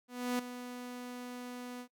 sawtooth tone with ADSR envelope, 246.9 Hz, B3, in tune, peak -26 dBFS, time 0.08-1.88 s, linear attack 310 ms, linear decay 6 ms, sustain -12 dB, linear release 78 ms, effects noise-tail reverb RT60 0.1 s tail -21 dB re dry

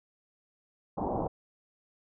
white low-pass noise, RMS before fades -32 dBFS, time 0.97-1.28 s, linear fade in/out 10 ms, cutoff 920 Hz, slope 48 dB/octave, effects none

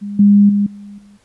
sine tone with level steps, 203.2 Hz, G#3, 38 cents flat, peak -22 / -5 / -11 / -31 / -41 dBFS, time 0.01-1.18 s, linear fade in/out 20 ms, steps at 0.19 / 0.49 / 0.66 / 0.98 s, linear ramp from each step 5 ms, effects pink hiss -56 dBFS RMS until 1.24 s + resampled to 24000 Hz

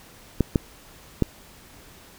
clicks, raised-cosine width 3 ms, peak -5 dBFS, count 3, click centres 0.407 / 0.558 / 1.223 s, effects pink hiss -49 dBFS RMS until 2.18 s

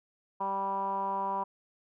10% pulse tone with low-pass filter, 195.6 Hz, G3, 4 cents flat, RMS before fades -32 dBFS, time 0.4-1.44 s, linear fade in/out 10 ms, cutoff 950 Hz, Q 8.4, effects none

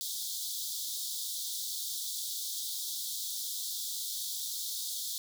pink high-pass noise, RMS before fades -37 dBFS, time 0.01-5.18 s, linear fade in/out 0 ms, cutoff 3400 Hz, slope 96 dB/octave, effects none

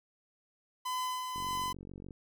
45% pulse tone with tremolo, 1012 Hz, B5, 42 cents sharp, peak -32 dBFS, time 0.85-1.73 s, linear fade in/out 10 ms, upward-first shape sine, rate 1.7 Hz, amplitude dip 40%
click train, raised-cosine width 3 ms, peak -34 dBFS, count 36, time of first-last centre 1.36-2.108 s, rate 46.8 Hz
effects none

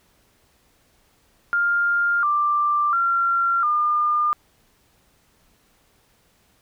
sine tone with pitch steps, 1402 / 1181 / 1374 / 1206 Hz, F6 / D6 / F6 / D6, +6 / +9 / -29 / +46 cents, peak -17 dBFS, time 1.53-4.33 s, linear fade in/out 0 ms, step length 700 ms, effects pink hiss -61 dBFS RMS until 6.61 s

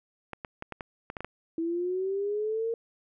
clicks, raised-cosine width 0.5 ms, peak -21 dBFS, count 9, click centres 0.333 / 0.448 / 0.624 / 0.723 / 0.808 / 1.101 / 1.168 / 1.206 / 1.246 s
sine linear sweep, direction up, 325.1 to 463.3 Hz, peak -27 dBFS, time 1.58-2.74 s, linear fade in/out 2 ms
effects none

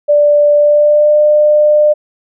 sine tone with pitch glide, 587.3 to 600 Hz, D5 to D5, 0 to +37 cents, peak -5 dBFS, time 0.08-1.94 s, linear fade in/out 20 ms, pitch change +37 cents, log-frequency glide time 0.55-1.18 s, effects none

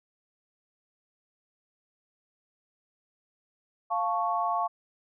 sine chord, F augmented, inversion none, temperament equal, 698.5 / 880 / 1108.7 Hz, F5 / A5 / C#6, 0 / 0 / 0 cents, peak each -29 / -31 / -29 dBFS, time 3.9-4.68 s, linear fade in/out 20 ms, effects none

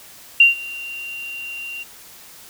sine tone with ADSR envelope, 2768 Hz, F7, 16 cents flat, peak -5 dBFS, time 0.4-1.84 s, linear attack 4 ms, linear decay 140 ms, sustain -23 dB, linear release 19 ms, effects white hiss -43 dBFS RMS until 2.49 s

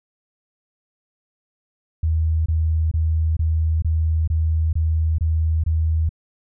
sine tone bursts, 79.9 Hz, D#2, 47 cents sharp, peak -16 dBFS, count 9, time 2.03-6.092 s, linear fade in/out 5 ms, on 430 ms, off 24 ms, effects none

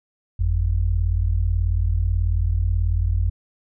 sine tone pair together, 48.97 / 87.31 Hz, G1 / F2, -1 / 0 cents, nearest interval minor seventh, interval 1001 cents, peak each -20 dBFS, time 0.39-3.3 s, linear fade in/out 10 ms, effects none

